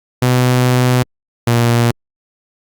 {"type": "tone pair in turn", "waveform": "sawtooth", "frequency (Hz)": [125.5, 118.46], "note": ["B2", "A#2"], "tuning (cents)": [28, 28], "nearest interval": "minor second", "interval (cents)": 100, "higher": "first", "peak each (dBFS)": -6, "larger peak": "neither", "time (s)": [[0.22, 1.03], [1.47, 1.91]], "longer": "first", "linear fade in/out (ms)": 5, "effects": ["Opus 48 kbps"]}